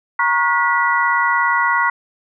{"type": "tone cluster", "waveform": "sine", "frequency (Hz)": [942, 1099, 1440, 1955], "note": ["A#5", "C#6", "F#6", "B6"], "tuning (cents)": [18, -15, -47, -18], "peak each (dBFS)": -19, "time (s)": [0.19, 1.9], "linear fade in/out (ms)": 5, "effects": []}